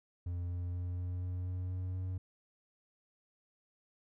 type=tone with pitch steps; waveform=triangle; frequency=87.7 / 88.36 / 89.03 / 89.7 / 90.37 / 91.06 / 91.74 / 92.43 Hz; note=F2 / F2 / F2 / F2 / F#2 / F#2 / F#2 / F#2; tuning=+8 / +21 / +34 / +47 / -40 / -27 / -14 / -1 cents; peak=-33 dBFS; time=0.26-2.18 s; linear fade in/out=5 ms; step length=240 ms; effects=none